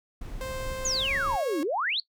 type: noise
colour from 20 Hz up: brown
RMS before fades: -37 dBFS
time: 0.21-1.36 s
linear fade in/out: 5 ms
type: tone with pitch glide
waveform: sawtooth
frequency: 523.3 to 548.4 Hz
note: C5 to C#5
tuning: 0 to -19 cents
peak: -30 dBFS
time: 0.41-1.63 s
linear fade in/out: 0 ms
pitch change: +81 cents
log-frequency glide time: 0.98-1.12 s
type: exponential two-way sweep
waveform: sine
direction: down then up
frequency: 7040 to 278.2 to 4518 Hz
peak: -25 dBFS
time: 0.85-2 s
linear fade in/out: 2 ms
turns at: 1.61 s
effects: noise-tail reverb RT60 0.1 s tail -20 dB re dry